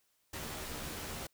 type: noise with comb filter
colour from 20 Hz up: pink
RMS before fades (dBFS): -42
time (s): 0.33-1.27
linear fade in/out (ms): 5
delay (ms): 13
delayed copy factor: +0.55
effects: white hiss -75 dBFS RMS until 1.33 s